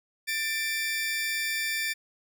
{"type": "tone pair together", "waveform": "sawtooth", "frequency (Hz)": [1781, 2343], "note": ["A6", "D7"], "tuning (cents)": [21, -5], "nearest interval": "perfect fourth", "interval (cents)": 474, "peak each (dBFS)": -27, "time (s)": [0.27, 1.94], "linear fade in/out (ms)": 20, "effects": []}